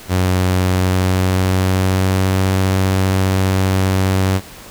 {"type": "tone with pitch glide", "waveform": "sawtooth", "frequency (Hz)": [92, 94.97], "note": ["F#2", "F#2"], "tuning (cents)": [-9, 46], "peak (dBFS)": -9, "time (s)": [0.08, 4.41], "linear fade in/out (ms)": 50, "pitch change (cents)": 55, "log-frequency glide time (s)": [0.55, 2.46], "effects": ["pink hiss -37 dBFS RMS until 4.7 s"]}